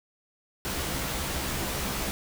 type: noise with comb filter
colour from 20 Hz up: pink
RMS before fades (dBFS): -31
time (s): 0.65-2.11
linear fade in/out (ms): 0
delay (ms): 15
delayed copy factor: +0.65
effects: none